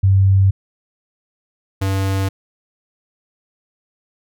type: tone pair in turn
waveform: sine / square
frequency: 96.7 / 96.7 Hz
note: G2 / G2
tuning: -23 / -23 cents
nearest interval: unison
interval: 0 cents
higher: neither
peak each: -9 / -17 dBFS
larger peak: first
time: 0.03-0.51 / 1.81-2.29 s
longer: neither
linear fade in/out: 10 ms
effects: none